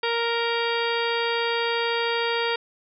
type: harmonic tone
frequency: 466.4 Hz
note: A#4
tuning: 1 cent sharp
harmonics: 1 / 2 / 3 / 4 / 5 / 6 / 7 / 8 / 10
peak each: -26 / -29 / -31 / -32 / -33 / -34 / -34 / -35 / -36 dBFS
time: 0.03-2.56 s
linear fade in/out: 5 ms
effects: none